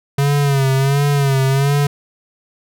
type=tone with vibrato; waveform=square; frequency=138.59 Hz; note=C#3; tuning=in tune; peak=-13 dBFS; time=0.18-1.87 s; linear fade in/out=5 ms; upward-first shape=sine; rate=1.4 Hz; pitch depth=66 cents each way; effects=none